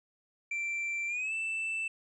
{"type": "tone with pitch glide", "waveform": "triangle", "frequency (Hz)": [2349, 2652], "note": ["D7", "E7"], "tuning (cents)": [0, 10], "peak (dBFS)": -30, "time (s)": [0.51, 1.88], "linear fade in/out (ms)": 5, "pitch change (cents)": 210, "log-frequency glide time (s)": [1.07, 1.33], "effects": ["resampled to 22050 Hz"]}